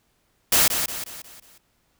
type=noise with echo; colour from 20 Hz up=white; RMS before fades=-17 dBFS; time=0.52-0.68 s; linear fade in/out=5 ms; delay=180 ms; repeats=5; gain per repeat=-7 dB; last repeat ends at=1.58 s; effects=pink hiss -67 dBFS RMS until 1.99 s